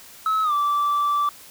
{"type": "tone with pitch glide", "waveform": "sine", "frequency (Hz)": [1292, 1164.4], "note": ["E6", "D6"], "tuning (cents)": [-35, -15], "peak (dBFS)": -16, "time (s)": [0.26, 1.29], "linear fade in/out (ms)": 2, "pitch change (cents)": -180, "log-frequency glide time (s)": [0.43, 0.53], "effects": ["tanh soft clip ceiling -17 dBFS", "white hiss -45 dBFS RMS until 1.5 s"]}